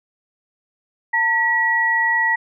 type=tone pair together; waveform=sine; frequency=900.8 / 1926 Hz; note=A5 / B6; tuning=+40 / -44 cents; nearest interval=octave + minor second; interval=1316 cents; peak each=-21 / -16 dBFS; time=1.13-2.36 s; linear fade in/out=10 ms; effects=none